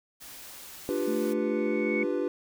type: noise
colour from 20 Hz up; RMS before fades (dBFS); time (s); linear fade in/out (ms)
white; -45; 0.2-1.34; 20
type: tone with exponential growth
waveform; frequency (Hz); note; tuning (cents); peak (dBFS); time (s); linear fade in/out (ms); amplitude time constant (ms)
sine; 2217; C#7; 0; -28; 0.83-2.03; 2; 260
type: chord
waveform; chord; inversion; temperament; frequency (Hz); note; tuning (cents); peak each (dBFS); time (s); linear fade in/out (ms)
triangle; G dominant seventh; second; equal with one note detuned; 295 / 349.2 / 392 / 493.9; D4 / F4 / G4 / B4; +8 / 0 / 0 / 0; -30; 0.89-2.28; 0
type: tone with pitch glide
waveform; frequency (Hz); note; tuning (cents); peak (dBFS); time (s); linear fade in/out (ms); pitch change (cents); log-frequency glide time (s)
sine; 220 to 217.1; A3 to A3; 0 to -23; -31; 1.07-2.05; 10; -23; 1.57-1.84
effects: none